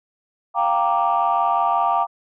sine chord, G minor seventh, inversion third, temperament equal, 698.5 / 784 / 932.3 / 1174.7 Hz, F5 / G5 / Bb5 / D6, 0 / 0 / 0 / 0 cents, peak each -21 dBFS, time 0.54-2.07 s, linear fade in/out 50 ms, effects tanh soft clip ceiling -9 dBFS

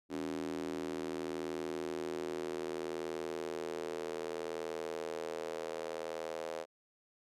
square tone with high-pass filter sweep, 40.32 Hz, E1, 38 cents flat, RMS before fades -40 dBFS, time 0.09-6.66 s, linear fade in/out 50 ms, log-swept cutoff 300 to 520 Hz, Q 4, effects low-pass 10000 Hz 12 dB/octave + Opus 48 kbps

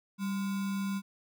sine tone with sample-and-hold, 196 Hz, G3, in tune, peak -30 dBFS, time 0.18-1.02 s, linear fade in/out 50 ms, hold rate 1225 Hz, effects none

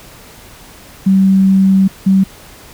sine tone bursts at uneven times, 192.1 Hz, G3, 35 cents flat, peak -6 dBFS, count 2, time 1.06-1.88 / 2.06-2.24 s, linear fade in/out 10 ms, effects pink hiss -38 dBFS RMS until 2.73 s

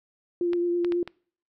sine tone with vibrato, 348 Hz, F4, 6 cents flat, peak -22 dBFS, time 0.41-1.03 s, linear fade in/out 2 ms, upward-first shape sine, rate 9.2 Hz, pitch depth 16 cents each way
clicks, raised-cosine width 0.3 ms, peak -20 dBFS, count 4, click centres 0.533 / 0.847 / 0.922 / 1.076 s
effects noise-tail reverb RT60 0.5 s tail -25 dB re dry

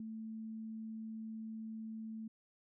sine tone with ADSR envelope, 221.1 Hz, A3, 9 cents sharp, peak -40 dBFS, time 0-2.28 s, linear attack 3 ms, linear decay 9 ms, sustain -2 dB, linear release 7 ms, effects none

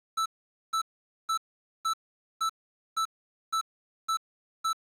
square tone bursts, 1318.5 Hz, E6, in tune, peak -26 dBFS, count 9, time 0.17-4.731 s, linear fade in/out 10 ms, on 89 ms, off 470 ms, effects low-pass 9000 Hz 12 dB/octave + 9-bit

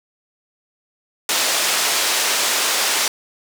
white band-pass noise, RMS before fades -19 dBFS, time 1.29-3.08 s, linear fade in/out 2 ms, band 400 to 7400 Hz, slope 12 dB/octave, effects none

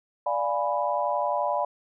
sine chord, D diminished seventh, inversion none, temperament equal, 587.3 / 698.5 / 830.6 / 987.8 Hz, D5 / F5 / Ab5 / Cb6, 0 / 0 / 0 / 0 cents, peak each -28 / -30 / -30 / -28 dBFS, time 0.26-1.65 s, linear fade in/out 5 ms, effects none

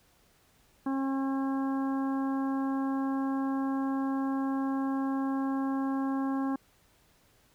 harmonic tone, 270 Hz, C#4, 45 cents flat, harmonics 1 / 2 / 3 / 4 / 5 / 6, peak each -28 / -43 / -39 / -40 / -50 / -48 dBFS, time 0.86-6.56 s, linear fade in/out 5 ms, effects pink hiss -65 dBFS RMS until 7.54 s

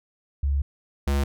sine / square tone pair in turn, 70 / 70 Hz, C#2 / C#2, +18 / +18 cents, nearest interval unison, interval 0 cents, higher neither, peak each -20 / -21 dBFS, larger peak first, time 0.43-0.62 / 1.07-1.24 s, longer first, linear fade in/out 5 ms, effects none

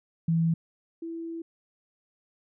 sine tone pair in turn, 164.81 / 331.2 Hz, E3 / E4, 0 / +8 cents, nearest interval octave, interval 1208 cents, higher second, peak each -21 / -33 dBFS, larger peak first, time 0.28-0.54 / 1.02-1.42 s, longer second, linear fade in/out 5 ms, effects none

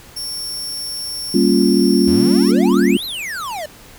sawtooth tone, 5460 Hz, F8, 40 cents flat, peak -21 dBFS, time 0.16-2.52 s, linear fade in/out 10 ms
sine chord, G half-diminished seventh, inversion none, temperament equal, 196 / 233.1 / 277.2 / 349.2 Hz, G3 / Bb3 / Db4 / F4, 0 / 0 / 0 / 0 cents, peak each -16 dBFS, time 1.34-2.97 s, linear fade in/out 5 ms
square exponential two-way sweep, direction up then down, 68.1 to 4219 to 579 Hz, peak -24 dBFS, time 2.07-3.66 s, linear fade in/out 5 ms, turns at 3.05 s
effects pink hiss -42 dBFS RMS until 3.98 s

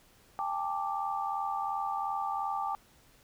sine chord, G suspended second, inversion none, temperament equal with one note detuned, 797.2 / 880 / 1174.7 Hz, G5 / A5 / D6, +29 / 0 / 0 cents, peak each -34 / -36 / -35 dBFS, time 0.39-2.75 s, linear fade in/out 0 ms, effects pink hiss -62 dBFS RMS until 3.23 s

